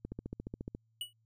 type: click train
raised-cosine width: 3 ms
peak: -27 dBFS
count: 11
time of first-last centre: 0.05-0.749 s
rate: 14.3 Hz
type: tone with exponential decay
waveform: square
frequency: 2934 Hz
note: F#7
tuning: 15 cents flat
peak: -33 dBFS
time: 1.01-1.13 s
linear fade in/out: 2 ms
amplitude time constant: 26 ms
effects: added 112 Hz sine -70 dBFS peak until 1.25 s